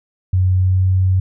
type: tone with pitch glide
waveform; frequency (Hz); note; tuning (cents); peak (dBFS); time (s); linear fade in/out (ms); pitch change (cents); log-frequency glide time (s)
sine; 92.5 to 93.47; F#2 to F#2; 0 to +18; -11; 0.33-1.2; 5; +18; 0.56-0.84
effects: none